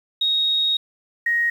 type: tone pair in turn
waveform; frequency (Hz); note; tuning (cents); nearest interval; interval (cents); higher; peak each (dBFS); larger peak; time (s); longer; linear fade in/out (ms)
sine; 3755 / 1877.5; A#7 / A#6; +12 / +12; octave; 1200; first; -17; neither; 0.21-0.77 / 1.26-1.5; first; 5
effects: 8-bit